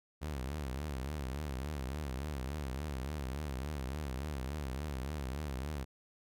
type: tone with vibrato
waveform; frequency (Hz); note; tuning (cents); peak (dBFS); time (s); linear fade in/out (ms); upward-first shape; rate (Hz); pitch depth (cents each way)
sawtooth; 69.8; C#2; +13; -33; 0.21-5.85; 20; triangle; 3.5; 210
effects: none